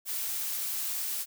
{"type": "noise", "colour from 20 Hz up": "blue", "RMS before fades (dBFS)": -33, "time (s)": [0.05, 1.26], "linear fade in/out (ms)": 50, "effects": []}